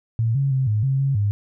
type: tone with pitch steps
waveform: sine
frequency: 113.7 / 138 / 132.2 / 106.4 / 134.8 / 137.1 / 102.4 Hz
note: A#2 / C#3 / C3 / G#2 / C#3 / C#3 / G#2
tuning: -43 / -7 / +18 / +42 / -48 / -19 / -24 cents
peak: -17 dBFS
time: 0.19-1.31 s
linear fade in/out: 0 ms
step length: 160 ms
effects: none